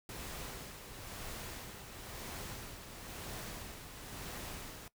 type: noise with tremolo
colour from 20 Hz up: pink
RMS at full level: -44 dBFS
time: 0.09-4.88 s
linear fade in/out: 2 ms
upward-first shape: sine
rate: 0.99 Hz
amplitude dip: 50%
effects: noise-tail reverb RT60 0.1 s tail -19 dB re dry